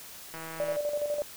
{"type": "click train", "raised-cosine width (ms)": 0.5, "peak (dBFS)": -26, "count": 69, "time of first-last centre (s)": [0.34, 0.76], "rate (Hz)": 162}
{"type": "tone with tremolo", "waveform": "sine", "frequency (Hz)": 588, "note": "D5", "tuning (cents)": 2, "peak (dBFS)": -26, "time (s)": [0.6, 1.22], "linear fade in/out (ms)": 0, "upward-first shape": "square", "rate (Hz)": 12, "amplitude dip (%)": 50}
{"effects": ["white hiss -46 dBFS RMS until 1.36 s"]}